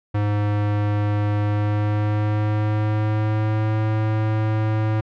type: tone with pitch glide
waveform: square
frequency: 103.83 to 108.61 Hz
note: G#2 to A2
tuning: 0 to -22 cents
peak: -19 dBFS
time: 0.14-5.01 s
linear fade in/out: 10 ms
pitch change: +78 cents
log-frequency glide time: 1.41-3.78 s
effects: low-pass 2000 Hz 12 dB/octave